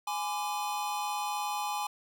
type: chord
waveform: square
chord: G# diminished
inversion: none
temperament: equal with one note detuned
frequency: 830.6 / 1013.8 / 1174.7 Hz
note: G#5 / B5 / D6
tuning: 0 / +45 / 0 cents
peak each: -34 / -38 / -40 dBFS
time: 0.07-1.87 s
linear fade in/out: 5 ms
effects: none